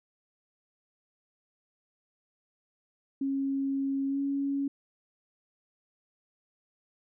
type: tone with pitch glide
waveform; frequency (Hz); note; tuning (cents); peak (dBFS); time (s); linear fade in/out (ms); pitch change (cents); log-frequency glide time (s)
sine; 273.2 to 278.3; C#4 to C#4; -25 to +7; -27; 3.21-4.68; 5; +32; 4.08-4.19
effects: none